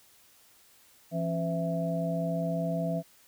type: tone cluster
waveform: sine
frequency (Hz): 168.7 / 274 / 506 / 661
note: E3 / C#4 / B4 / E5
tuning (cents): +40 / -20 / +42 / +5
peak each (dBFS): -30 / -37 / -39 / -32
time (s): 1.11-3.03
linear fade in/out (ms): 50
effects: white hiss -60 dBFS RMS until 3.27 s